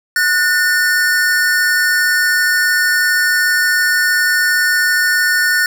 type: tone pair together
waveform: square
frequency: 1466 / 1803.2 Hz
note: F#6 / A6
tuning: -16 / +42 cents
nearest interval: major third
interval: 358 cents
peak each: -15 dBFS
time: 0.16-5.66 s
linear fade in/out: 2 ms
effects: none